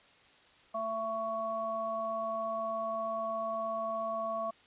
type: harmonic tone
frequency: 222.9 Hz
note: A3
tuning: 23 cents sharp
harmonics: 1 / 3 / 5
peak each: -46 / -34 / -36 dBFS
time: 0.74-4.51 s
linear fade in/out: 10 ms
effects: white hiss -61 dBFS RMS until 4.66 s + resampled to 8000 Hz